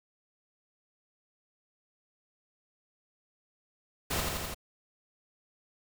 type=noise with echo; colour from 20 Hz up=pink; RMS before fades=-31 dBFS; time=4.1-4.21 s; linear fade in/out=10 ms; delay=84 ms; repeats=4; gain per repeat=-2 dB; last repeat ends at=4.546 s; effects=none